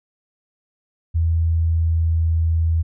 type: tone with pitch glide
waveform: sine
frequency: 82.41 to 81.84 Hz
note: E2 to E2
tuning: 0 to -12 cents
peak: -15 dBFS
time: 1.14-2.83 s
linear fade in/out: 20 ms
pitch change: -12 cents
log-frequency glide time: 1.3-2.29 s
effects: none